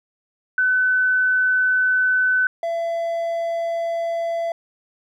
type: tone pair in turn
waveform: sine / triangle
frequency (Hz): 1509 / 672.2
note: F#6 / E5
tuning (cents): +34 / +34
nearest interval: octave + major second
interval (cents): 1400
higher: first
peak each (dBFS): -15 / -19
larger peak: first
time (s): 0.58-2.47 / 2.63-4.52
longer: neither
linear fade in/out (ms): 2
effects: none